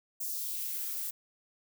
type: noise with high-pass filter sweep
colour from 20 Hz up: violet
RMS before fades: -36 dBFS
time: 0.2-1.11 s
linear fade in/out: 10 ms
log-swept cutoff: 6900 to 620 Hz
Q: 1.4
effects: none